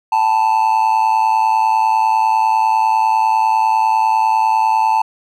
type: tone with amplitude modulation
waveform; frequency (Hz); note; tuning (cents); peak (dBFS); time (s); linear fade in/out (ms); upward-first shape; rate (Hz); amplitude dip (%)
triangle; 880; A5; 0; -6; 0.12-5.02; 5; sine; 110; 75
effects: none